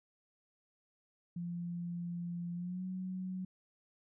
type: tone with pitch glide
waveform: sine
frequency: 173.1 to 185.52 Hz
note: F3 to F#3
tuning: -15 to +5 cents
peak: -37 dBFS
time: 1.36-3.45 s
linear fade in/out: 5 ms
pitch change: +120 cents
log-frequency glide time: 2.54-2.84 s
effects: none